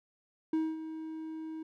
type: tone with ADSR envelope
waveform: triangle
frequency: 317.7 Hz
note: D#4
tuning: 36 cents sharp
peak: -24 dBFS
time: 0.53-1.63 s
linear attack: 4 ms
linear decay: 230 ms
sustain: -12 dB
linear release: 6 ms
effects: none